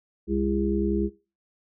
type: harmonic tone with a mistuned harmonic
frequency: 67.1 Hz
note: C2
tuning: 44 cents sharp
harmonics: 1 / 3 / 5 / 6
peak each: -30 / -27 / -26 / -30 dBFS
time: 0.27-1.1 s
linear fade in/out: 50 ms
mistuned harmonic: 6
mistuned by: +16 cents
effects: noise-tail reverb RT60 0.3 s tail -18 dB re dry